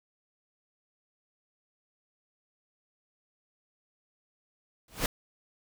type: noise with exponential growth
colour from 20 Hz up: pink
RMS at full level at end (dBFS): -24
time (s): 4.88-5.06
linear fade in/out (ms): 2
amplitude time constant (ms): 38
effects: none